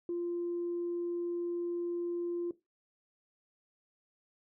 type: tone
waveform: sine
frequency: 346.7 Hz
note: F4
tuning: 13 cents flat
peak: -31 dBFS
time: 0.09-2.51 s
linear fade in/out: 2 ms
effects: noise-tail reverb RT60 0.2 s tail -17 dB re dry + tanh soft clip ceiling -28 dBFS

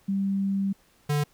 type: tone pair in turn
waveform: sine / square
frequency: 196 / 146.83 Hz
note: G3 / D3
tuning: 0 / 0 cents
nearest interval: perfect fourth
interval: 500 cents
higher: first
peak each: -23 dBFS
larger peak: neither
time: 0.08-0.73 / 1.09-1.24 s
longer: first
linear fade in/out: 10 ms
effects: pink hiss -62 dBFS RMS until 1.33 s

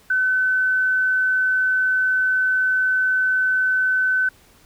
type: tone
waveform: sine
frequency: 1516 Hz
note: F#6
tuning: 42 cents sharp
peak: -16 dBFS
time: 0.1-4.29 s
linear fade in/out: 5 ms
effects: pink hiss -53 dBFS RMS until 4.65 s

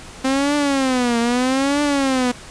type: tone with vibrato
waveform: sawtooth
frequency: 261.1 Hz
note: C4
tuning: 3 cents flat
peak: -12 dBFS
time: 0.24-2.32 s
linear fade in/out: 10 ms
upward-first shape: triangle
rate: 0.79 Hz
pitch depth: 210 cents each way
effects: pink hiss -38 dBFS RMS until 2.5 s + resampled to 22050 Hz

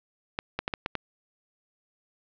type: clicks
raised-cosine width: 0.3 ms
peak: -12 dBFS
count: 6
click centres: 0.389 / 0.59 / 0.679 / 0.738 / 0.861 / 0.953 s
effects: low-pass 4000 Hz 12 dB/octave

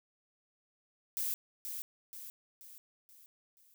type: noise with echo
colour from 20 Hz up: violet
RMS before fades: -35 dBFS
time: 1.17-1.34 s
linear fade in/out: 0 ms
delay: 480 ms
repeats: 5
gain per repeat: -6 dB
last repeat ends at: 3.74 s
effects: none

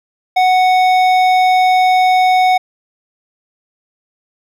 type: tone with hard clipping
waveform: sine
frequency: 740 Hz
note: F#5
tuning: in tune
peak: -10 dBFS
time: 0.36-2.58 s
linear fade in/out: 10 ms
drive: 11 dB
effects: none

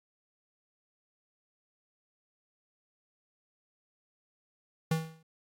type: tone with exponential decay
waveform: square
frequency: 160.9 Hz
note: E3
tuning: 42 cents flat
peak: -24 dBFS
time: 4.91-5.23 s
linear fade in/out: 5 ms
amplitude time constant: 68 ms
effects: AAC 64 kbps

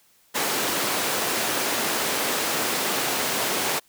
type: high-pass noise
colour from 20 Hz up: pink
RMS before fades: -25 dBFS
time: 0.34-3.8 s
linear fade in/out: 20 ms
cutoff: 320 Hz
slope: 12 dB/octave
effects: white hiss -60 dBFS RMS until 3.88 s

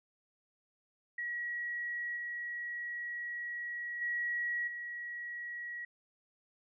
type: tone with level steps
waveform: sine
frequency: 1915 Hz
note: A#6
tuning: 46 cents sharp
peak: -35 / -37 / -32 / -39 dBFS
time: 1.18-5.85 s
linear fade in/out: 5 ms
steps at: 2.16 / 4.01 / 4.67 s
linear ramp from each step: 10 ms
effects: none

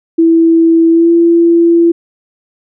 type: tone with pitch glide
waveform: sine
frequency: 329.6 to 337.9 Hz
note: E4 to E4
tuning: 0 to +43 cents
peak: -4 dBFS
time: 0.18-1.92 s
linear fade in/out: 10 ms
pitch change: +43 cents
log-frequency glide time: 0.9-1.11 s
effects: none

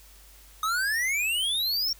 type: exponential sweep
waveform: square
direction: up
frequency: 1245 to 5588 Hz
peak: -25 dBFS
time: 0.63-1.93 s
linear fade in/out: 2 ms
effects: added 50 Hz sine -52 dBFS peak until 1.99 s + white hiss -54 dBFS RMS until 1.99 s

